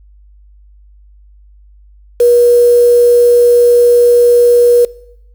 sine tone with quantisation, 481.2 Hz, B4, 45 cents flat, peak -4 dBFS, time 2.2-4.85 s, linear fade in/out 5 ms, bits 4, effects noise-tail reverb RT60 0.8 s tail -22 dB re dry + added 50 Hz sine -39 dBFS peak until 5.34 s

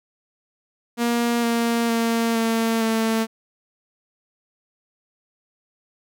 sawtooth tone with pitch steps, 236.5 / 233.2 / 230 / 226.9 / 223.7 Hz, A#3 / A#3 / A#3 / A#3 / A3, +25 / +1 / -23 / -47 / +29 cents, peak -15 dBFS, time 0.97-3.27 s, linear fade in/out 50 ms, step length 460 ms, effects none

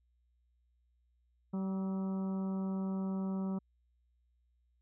harmonic tone with a mistuned harmonic, 191.5 Hz, G3, 40 cents flat, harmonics 1 / 2 / 3 / 4 / 5 / 6 / 7, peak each -33 / -46 / -50 / -54 / -53 / -57 / -57 dBFS, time 1.53-3.59 s, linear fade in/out 10 ms, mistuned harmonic 7, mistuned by -52 cents, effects added 60 Hz sine -70 dBFS peak until 4.81 s

